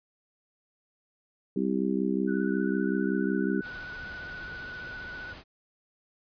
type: harmonic tone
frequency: 65.41 Hz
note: C2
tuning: in tune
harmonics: 3 / 4 / 5 / 6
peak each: -29 / -30 / -31 / -32 dBFS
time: 1.56-3.61 s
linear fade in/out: 5 ms
type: tone with vibrato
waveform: sine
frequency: 1480 Hz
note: F#6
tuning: in tune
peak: -38 dBFS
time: 2.27-5.34 s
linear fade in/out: 20 ms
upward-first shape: triangle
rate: 15 Hz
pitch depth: 34 cents each way
type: noise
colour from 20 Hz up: pink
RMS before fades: -45 dBFS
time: 3.61-5.44 s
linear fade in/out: 50 ms
effects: resampled to 11025 Hz